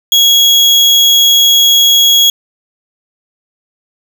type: tone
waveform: 35% pulse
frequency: 3322 Hz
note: G#7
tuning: in tune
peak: -3 dBFS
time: 0.12-2.3 s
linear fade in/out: 2 ms
effects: none